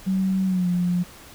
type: tone with pitch glide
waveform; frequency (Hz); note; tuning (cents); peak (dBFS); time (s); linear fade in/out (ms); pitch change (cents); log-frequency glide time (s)
sine; 190 to 177.28; F#3 to F3; +46 to +26; -19; 0.06-1.04; 20; -120; 0.45-0.68
effects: pink hiss -45 dBFS RMS until 1.34 s